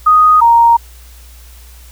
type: tone pair in turn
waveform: sine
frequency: 1244.5 / 932.3 Hz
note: D#6 / A#5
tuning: 0 / 0 cents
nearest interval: perfect fourth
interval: 500 cents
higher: first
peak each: -4 dBFS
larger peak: neither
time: 0.06-0.41 / 0.41-0.77 s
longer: second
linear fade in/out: 10 ms
effects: added 60 Hz sine -35 dBFS peak until 1.91 s + white hiss -43 dBFS RMS until 1.91 s